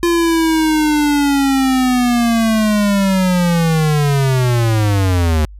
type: linear sweep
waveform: square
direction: down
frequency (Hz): 345.5 to 75.1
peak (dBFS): -12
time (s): 0.03-5.45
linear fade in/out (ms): 0
effects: added 50 Hz sine -32 dBFS peak until 5.59 s + resampled to 32000 Hz